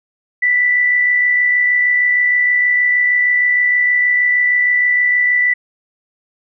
sine tone with amplitude modulation, 1975.5 Hz, B6, in tune, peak -9 dBFS, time 0.42-5.54 s, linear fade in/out 10 ms, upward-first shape sine, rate 66.4 Hz, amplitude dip 35%, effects none

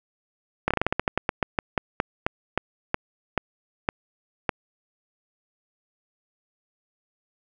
slowing click train, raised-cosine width 0.5 ms, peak -6 dBFS, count 21, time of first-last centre 0.68-4.492 s, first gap 26 ms, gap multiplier 1.18, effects none

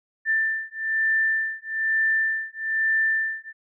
sine beating tone pair, 1777 / 1778.1 Hz, A6 / A6, +17 / +18 cents, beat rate 1.1 Hz, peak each -24 dBFS, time 0.25-3.53 s, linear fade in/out 50 ms, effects none

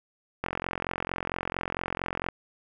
click train, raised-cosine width 0.5 ms, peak -14 dBFS, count 83, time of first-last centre 0.44-2.287 s, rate 44.4 Hz, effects none

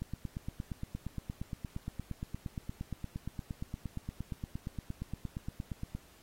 click train, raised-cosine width 5 ms, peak -25 dBFS, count 52, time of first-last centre 0.02-5.95 s, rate 8.6 Hz, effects pink hiss -61 dBFS RMS until 6.22 s + AAC 48 kbps

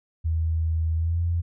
sine tone with pitch glide, 80.9 to 85.22 Hz, E2 to F2, -32 to -42 cents, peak -21 dBFS, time 0.24-1.42 s, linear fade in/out 20 ms, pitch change +90 cents, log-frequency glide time 0.96-1.2 s, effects none

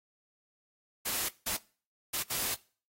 white noise bursts at uneven times, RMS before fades -33 dBFS, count 4, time 1.05-1.29 / 1.46-1.57 / 2.13-2.23 / 2.3-2.55 s, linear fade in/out 10 ms, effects noise-tail reverb RT60 0.4 s tail -21 dB re dry + AAC 48 kbps

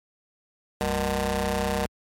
15% pulse ring-modulated tone, 139.1 Hz, C#3, 6 cents sharp, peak -14 dBFS, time 0.81-1.86 s, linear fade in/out 0 ms, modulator 332 Hz, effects high-pass 60 Hz 12 dB/octave + MP3 64 kbps

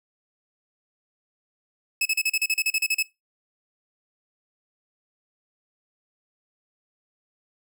sawtooth tone bursts, 2591 Hz, E7, 30 cents flat, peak -17 dBFS, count 13, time 2.01-3.027 s, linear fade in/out 5 ms, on 45 ms, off 36 ms, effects noise-tail reverb RT60 0.2 s tail -20 dB re dry

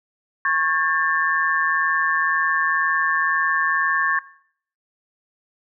sine tone cluster, 1099 / 1616 / 1778 Hz, C#6 / G#6 / A6, -15 / -48 / +18 cents, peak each -22 dBFS, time 0.45-4.19 s, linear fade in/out 2 ms, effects noise-tail reverb RT60 0.6 s tail -20 dB re dry

